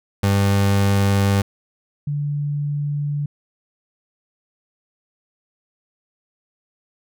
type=tone pair in turn; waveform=30% pulse / sine; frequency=99.4 / 145.48 Hz; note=G2 / D3; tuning=+25 / -16 cents; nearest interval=perfect fifth; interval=659 cents; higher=second; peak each=-12 / -20 dBFS; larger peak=first; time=0.23-1.42 / 2.07-3.26 s; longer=neither; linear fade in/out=5 ms; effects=none